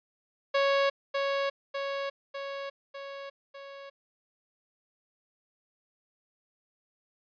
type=tone with echo; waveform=sawtooth; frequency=554.4 Hz; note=C#5; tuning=in tune; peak=-19 dBFS; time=0.54-0.9 s; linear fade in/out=10 ms; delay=600 ms; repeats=5; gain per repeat=-4 dB; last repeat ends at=3.9 s; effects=resampled to 11025 Hz